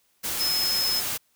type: tone in noise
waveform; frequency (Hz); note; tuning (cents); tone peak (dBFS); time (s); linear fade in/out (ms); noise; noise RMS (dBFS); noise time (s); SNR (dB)
sine; 5170; E8; -34; -23; 0.39-1.01; 20; white; -29; 0.23-1.18; +3
effects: white hiss -67 dBFS RMS until 1.35 s